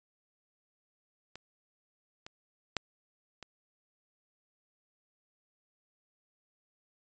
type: clicks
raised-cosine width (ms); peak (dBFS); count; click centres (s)
0.2; -27 / -27 / -12 / -27; 4; 1.356 / 2.265 / 2.767 / 3.427
effects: resampled to 16000 Hz